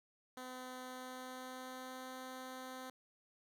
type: tone with pitch glide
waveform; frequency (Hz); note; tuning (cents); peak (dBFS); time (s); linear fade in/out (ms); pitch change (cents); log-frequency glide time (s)
10% pulse; 254.6 to 258; C4 to C4; -47 to -24; -38; 0.37-2.9; 2; +23; 0.81-2.12
effects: none